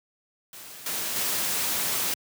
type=noise with level steps; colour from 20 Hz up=white; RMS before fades=-43 / -30 / -27 dBFS; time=0.53-2.14 s; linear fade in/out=2 ms; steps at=0.86 / 1.16 s; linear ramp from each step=2 ms; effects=high-pass 100 Hz 12 dB/octave